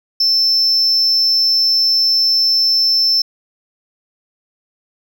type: tone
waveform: triangle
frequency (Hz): 5320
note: E8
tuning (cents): +15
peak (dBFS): -9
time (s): 0.2-3.22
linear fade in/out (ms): 5
effects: tanh soft clip ceiling -5 dBFS